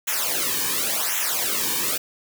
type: noise with flanger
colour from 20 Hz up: white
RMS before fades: -24 dBFS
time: 0.07-1.98 s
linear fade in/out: 10 ms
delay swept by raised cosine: 0.21 to 1.51 ms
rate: 0.91 Hz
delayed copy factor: -0.95
effects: none